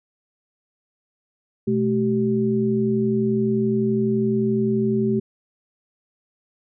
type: tone cluster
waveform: sine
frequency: 124.9 / 216.6 / 383.9 Hz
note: B2 / A3 / G4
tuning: +20 / -27 / -36 cents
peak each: -27 / -20 / -22 dBFS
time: 1.67-5.2 s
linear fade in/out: 10 ms
effects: none